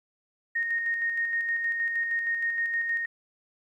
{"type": "tone with tremolo", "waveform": "sine", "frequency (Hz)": 1854, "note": "A#6", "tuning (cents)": -10, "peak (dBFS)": -24, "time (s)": [0.55, 3.06], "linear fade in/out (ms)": 10, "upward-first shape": "square", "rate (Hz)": 6.4, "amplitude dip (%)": 35, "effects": ["11-bit"]}